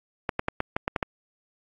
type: clicks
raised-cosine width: 0.5 ms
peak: -10 dBFS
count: 8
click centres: 0.292 / 0.394 / 0.484 / 0.604 / 0.765 / 0.879 / 0.962 / 1.028 s
effects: AAC 64 kbps